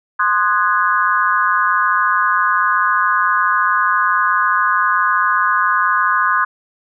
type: chord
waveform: sine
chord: Ab dominant seventh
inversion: first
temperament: equal with one note detuned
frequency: 1046.5 / 1232.3 / 1480 / 1661.2 Hz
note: C6 / Eb6 / Gb6 / Ab6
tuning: 0 / -17 / 0 / 0 cents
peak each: -17 / -17 / -18 / -20 dBFS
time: 0.19-6.45 s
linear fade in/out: 10 ms
effects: none